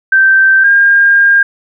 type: tone pair in turn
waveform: sine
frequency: 1559 / 1610.3 Hz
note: G6 / G6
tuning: -10 / +46 cents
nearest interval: minor second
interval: 56 cents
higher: second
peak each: -4 dBFS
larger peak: neither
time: 0.12-0.64 / 0.64-1.43 s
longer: second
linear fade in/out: 5 ms
effects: none